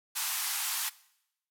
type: band-pass noise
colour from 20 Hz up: white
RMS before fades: -33 dBFS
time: 0.15-0.9 s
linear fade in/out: 20 ms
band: 790 to 15000 Hz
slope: 48 dB/octave
effects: noise-tail reverb RT60 0.8 s tail -20 dB re dry